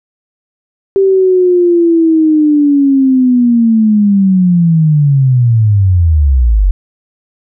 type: linear sweep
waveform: sine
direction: down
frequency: 392 to 44 Hz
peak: -5 dBFS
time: 0.96-6.71 s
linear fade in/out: 0 ms
effects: none